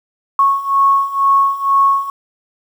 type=beating tone pair; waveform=sine; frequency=1100 / 1102.1 Hz; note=C#6 / C#6; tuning=-14 / -10 cents; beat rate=2.1 Hz; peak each=-15 / -12 dBFS; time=0.39-2.1 s; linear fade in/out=2 ms; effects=7-bit